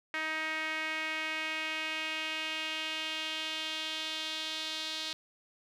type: tone with band-pass filter sweep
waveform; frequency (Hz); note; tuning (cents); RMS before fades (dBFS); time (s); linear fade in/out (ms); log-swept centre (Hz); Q
sawtooth; 314.9; D#4; +21; -36; 0.14-5.13; 0; 2000 to 3900; 2.9
effects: none